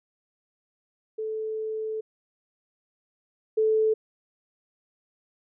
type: tone pair in turn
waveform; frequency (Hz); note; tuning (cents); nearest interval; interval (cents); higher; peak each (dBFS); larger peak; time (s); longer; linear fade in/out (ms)
sine; 436.9 / 436.9; A4 / A4; -12 / -12; unison; 0; neither; -28 / -19; second; 1.18-2.01 / 3.57-3.94; first; 10
effects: none